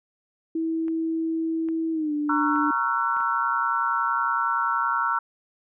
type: tone with pitch glide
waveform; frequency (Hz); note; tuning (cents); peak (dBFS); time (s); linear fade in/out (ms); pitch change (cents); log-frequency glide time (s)
sine; 324.9 to 296.2; E4 to D4; -25 to +15; -23; 0.55-2.71; 5; -160; 1.92-2.13
type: clicks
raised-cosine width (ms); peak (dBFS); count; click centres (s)
0.5; -30; 5; 0.882 / 1.687 / 2.559 / 3.167 / 3.205
type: chord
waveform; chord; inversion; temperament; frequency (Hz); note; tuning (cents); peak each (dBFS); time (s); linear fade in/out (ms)
sine; F# dominant seventh; first; equal with one note detuned; 932.3 / 1108.7 / 1349.3 / 1480; A#5 / C#6 / E6 / F#6; 0 / 0 / +40 / 0; -27 / -29 / -24 / -30; 2.29-5.19; 5
effects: none